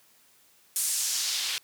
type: noise with band-pass filter sweep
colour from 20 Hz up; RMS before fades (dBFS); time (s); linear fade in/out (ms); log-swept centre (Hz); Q
white; -29; 0.76-1.58; 0; 9500 to 3200; 1.4
effects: white hiss -61 dBFS RMS until 1.63 s + high-pass 80 Hz 12 dB/octave